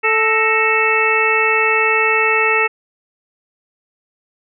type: harmonic tone with a mistuned harmonic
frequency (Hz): 440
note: A4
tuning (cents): 0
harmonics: 1 / 2 / 3 / 4 / 5 / 6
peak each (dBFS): -19 / -22 / -20 / -20 / -19 / -17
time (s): 0.03-2.68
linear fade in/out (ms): 20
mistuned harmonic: 4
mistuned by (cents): +97
effects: none